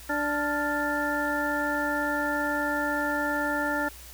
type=harmonic tone with a mistuned harmonic; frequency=293.7 Hz; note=D4; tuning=in tune; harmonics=1 / 2 / 3 / 5 / 6; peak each=-31 / -32 / -32 / -31 / -31 dBFS; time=0.09-3.89 s; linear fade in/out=10 ms; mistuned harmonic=5; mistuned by=-85 cents; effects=added 60 Hz sine -47 dBFS peak until 4.13 s + white hiss -47 dBFS RMS until 4.13 s